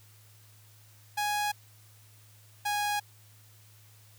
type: tone pair in turn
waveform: sawtooth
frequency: 830.6 / 826.8 Hz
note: G#5 / G#5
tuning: 0 / -8 cents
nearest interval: unison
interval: 8 cents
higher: first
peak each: -24 dBFS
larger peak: neither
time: 1.17-1.52 / 2.65-3 s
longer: neither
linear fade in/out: 10 ms
effects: added 106 Hz sine -56 dBFS peak until 4.18 s + white hiss -60 dBFS RMS until 4.18 s